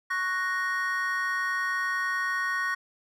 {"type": "chord", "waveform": "triangle", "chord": "F# major", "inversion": "second", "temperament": "equal", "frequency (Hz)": [1108.7, 1480, 1864.7], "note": ["C#6", "F#6", "A#6"], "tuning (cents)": [0, 0, 0], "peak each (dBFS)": [-30, -30, -27], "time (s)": [0.1, 2.75], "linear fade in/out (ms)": 10, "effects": []}